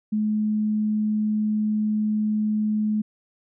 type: tone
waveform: sine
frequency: 213.3 Hz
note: G#3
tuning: 46 cents sharp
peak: -20 dBFS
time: 0.12-3.02 s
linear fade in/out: 10 ms
effects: none